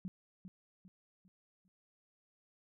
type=tone with echo; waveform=sine; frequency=185 Hz; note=F#3; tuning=in tune; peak=-38 dBFS; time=0.05-0.08 s; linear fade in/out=0 ms; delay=400 ms; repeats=4; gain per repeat=-8 dB; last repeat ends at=1.68 s; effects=none